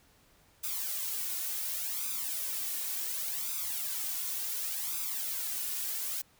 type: noise with flanger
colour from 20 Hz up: blue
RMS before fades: -35 dBFS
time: 0.63-6.22 s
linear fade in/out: 10 ms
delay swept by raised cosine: 0.81 to 2.81 ms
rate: 0.69 Hz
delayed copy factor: +0.75
effects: pink hiss -64 dBFS RMS until 6.39 s